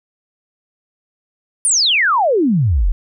sine exponential sweep, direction down, 9930 to 35.32 Hz, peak -11 dBFS, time 1.65-2.92 s, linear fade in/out 0 ms, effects none

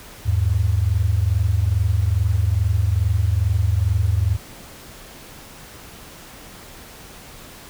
sine tone pair together, 80.7 / 103.07 Hz, E2 / G#2, -36 / -13 cents, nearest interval major third, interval 423 cents, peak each -19 / -18 dBFS, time 0.25-4.37 s, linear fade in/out 20 ms, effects pink hiss -41 dBFS RMS until 7.69 s

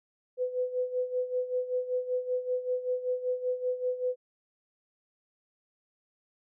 sine tone with tremolo, 502 Hz, B4, 28 cents sharp, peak -25 dBFS, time 0.37-4.16 s, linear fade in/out 50 ms, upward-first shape sine, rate 5.2 Hz, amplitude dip 75%, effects none

